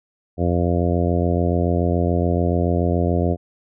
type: harmonic tone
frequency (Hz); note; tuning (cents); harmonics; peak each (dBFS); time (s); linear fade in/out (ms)
87; F2; -6; 1 / 2 / 3 / 4 / 5 / 6 / 7 / 8; -20 / -23 / -25 / -26 / -27 / -28 / -28 / -29; 0.37-3.37; 50
effects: none